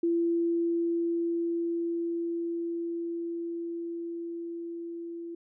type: tone with level ramp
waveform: sine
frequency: 338.3 Hz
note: E4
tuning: 45 cents sharp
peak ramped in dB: -23 to -36 dBFS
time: 0.03-5.35 s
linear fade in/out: 5 ms
effects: none